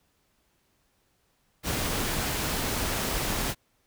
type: noise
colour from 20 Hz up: pink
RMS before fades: -29 dBFS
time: 1.63-3.55 s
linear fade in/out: 50 ms
effects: pink hiss -70 dBFS RMS until 3.86 s